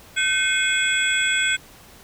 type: tone cluster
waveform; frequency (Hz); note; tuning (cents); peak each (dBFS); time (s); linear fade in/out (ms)
sine; 1529 / 2156 / 2498 / 3358 / 7810; G6 / C#7 / D#7 / G#7 / B8; -44 / -49 / +6 / +18 / -20; -22 / -24 / -26 / -24 / -28; 0.16-1.57; 20
effects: tanh soft clip ceiling -7 dBFS + pink hiss -47 dBFS RMS until 2.03 s